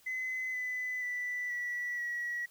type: tone with pitch steps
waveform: sine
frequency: 2032 / 2004 / 1976.4 / 1949.2 / 1922.4 Hz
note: B6 / B6 / B6 / B6 / B6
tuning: +49 / +25 / +1 / -23 / -47 cents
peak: -32 dBFS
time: 0.06-2.46 s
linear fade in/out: 10 ms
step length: 480 ms
effects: tanh soft clip ceiling -30 dBFS + white hiss -63 dBFS RMS until 2.5 s